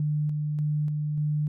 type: tone with tremolo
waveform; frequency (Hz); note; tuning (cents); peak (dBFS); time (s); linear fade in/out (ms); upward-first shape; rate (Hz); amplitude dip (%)
sine; 150; D3; +37; -23; 0-1.48; 2; square; 1.7; 25
effects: none